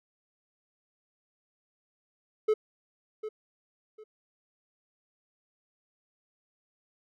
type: tone with echo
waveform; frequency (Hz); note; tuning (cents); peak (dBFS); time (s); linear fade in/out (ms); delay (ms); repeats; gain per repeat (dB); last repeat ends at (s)
triangle; 430.8; A4; -37; -19; 2.48-2.54; 10; 750; 2; -12; 4.04
effects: none